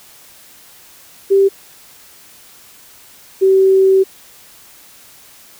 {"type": "tone pair in turn", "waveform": "sine", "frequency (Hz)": [392, 383.3], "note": ["G4", "G4"], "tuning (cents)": [0, -39], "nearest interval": "unison", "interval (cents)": 39, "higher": "first", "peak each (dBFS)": -7, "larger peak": "neither", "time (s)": [[1.3, 1.49], [3.41, 4.04]], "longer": "second", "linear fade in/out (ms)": 20, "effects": ["white hiss -43 dBFS RMS until 5.59 s"]}